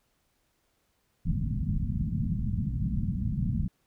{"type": "low-pass noise", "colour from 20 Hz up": "white", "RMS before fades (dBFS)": -29, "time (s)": [1.25, 3.68], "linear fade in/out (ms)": 10, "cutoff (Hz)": 210, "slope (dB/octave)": 48, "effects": ["pink hiss -73 dBFS RMS until 3.86 s"]}